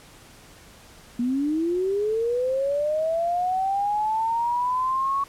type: linear sweep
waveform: sine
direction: up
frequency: 234.5 to 1116 Hz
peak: -21 dBFS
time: 1.19-5.24 s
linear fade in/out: 5 ms
effects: pink hiss -49 dBFS RMS until 5.28 s + low-pass 12000 Hz 12 dB/octave